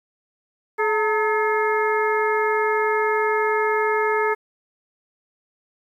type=harmonic tone with a mistuned harmonic; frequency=427.7 Hz; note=A4; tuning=49 cents flat; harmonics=1 / 2 / 3 / 4 / 5; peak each=-21 / -24 / -26 / -27 / -28 dBFS; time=0.78-4.35 s; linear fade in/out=20 ms; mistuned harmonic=2; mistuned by=+94 cents; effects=9-bit